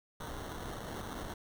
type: noise with sample-and-hold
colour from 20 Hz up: pink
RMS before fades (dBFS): -42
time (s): 0.2-1.34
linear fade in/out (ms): 5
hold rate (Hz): 2450
effects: none